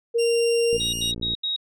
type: tone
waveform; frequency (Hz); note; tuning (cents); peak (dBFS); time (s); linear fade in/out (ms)
sine; 466.2; A#4; 0; -18; 0.14-0.78; 20
type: tone with pitch glide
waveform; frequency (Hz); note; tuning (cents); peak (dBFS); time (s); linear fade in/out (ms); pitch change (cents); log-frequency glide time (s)
20% pulse; 2777 to 2834; F7 to F7; -10 to +25; -22; 0.18-1.12; 20; +35; 0.69-0.91
type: click train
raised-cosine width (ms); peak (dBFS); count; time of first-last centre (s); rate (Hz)
3; -22; 36; 0.73-1.336; 57.8
type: tone bursts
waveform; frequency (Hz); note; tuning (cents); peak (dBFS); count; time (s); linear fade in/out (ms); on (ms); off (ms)
sine; 3788; A#7; +27; -23; 4; 0.8-1.563; 5; 130; 81
effects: none